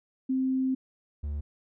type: tone pair in turn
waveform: sine / triangle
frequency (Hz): 261.6 / 73.16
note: C4 / D2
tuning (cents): 0 / -6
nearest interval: octave + minor seventh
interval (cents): 2206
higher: first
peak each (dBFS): -24 / -28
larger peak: first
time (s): 0.29-0.75 / 1.23-1.41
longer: first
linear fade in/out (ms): 10
effects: none